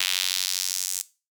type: tone with high-pass filter sweep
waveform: sawtooth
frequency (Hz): 92.5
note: F#2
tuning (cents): 0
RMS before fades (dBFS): -27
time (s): 0-1.02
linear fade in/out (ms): 5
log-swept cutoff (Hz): 3000 to 7300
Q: 1.7
effects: noise-tail reverb RT60 0.3 s tail -17 dB re dry